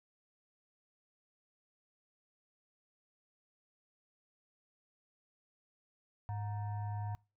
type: tone with frequency modulation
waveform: sine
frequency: 104 Hz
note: G#2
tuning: 3 cents sharp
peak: -36 dBFS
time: 6.29-7.15 s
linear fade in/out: 0 ms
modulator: 830 Hz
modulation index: 0.52
effects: noise-tail reverb RT60 0.3 s tail -24 dB re dry